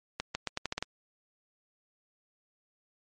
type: accelerating click train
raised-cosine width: 0.2 ms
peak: -14 dBFS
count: 8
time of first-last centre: 0.2-0.826 s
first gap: 150 ms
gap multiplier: 0.82
effects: MP3 48 kbps